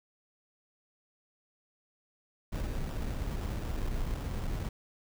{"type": "noise with sample-and-hold", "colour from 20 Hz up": "brown", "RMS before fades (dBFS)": -34, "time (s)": [2.52, 4.69], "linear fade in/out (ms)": 5, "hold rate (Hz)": 2100, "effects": []}